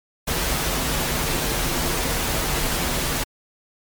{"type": "noise with comb filter", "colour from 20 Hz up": "pink", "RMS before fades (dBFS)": -23, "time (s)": [0.27, 3.24], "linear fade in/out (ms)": 10, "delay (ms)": 9.9, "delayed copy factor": -0.5, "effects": ["MP3 96 kbps"]}